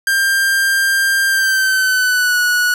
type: tone with pitch glide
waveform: 45% pulse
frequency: 1591 to 1467.4 Hz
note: G6 to F#6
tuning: +25 to -15 cents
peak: -12 dBFS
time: 0.07-2.74 s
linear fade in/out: 2 ms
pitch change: -140 cents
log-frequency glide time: 1.27-2.38 s
effects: 9-bit